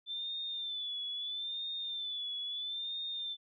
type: tone with vibrato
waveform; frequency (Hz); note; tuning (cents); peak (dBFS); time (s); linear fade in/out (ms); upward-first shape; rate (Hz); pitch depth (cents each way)
sine; 3525; A7; +2; -36; 0.06-3.37; 50; sine; 0.76; 69
effects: none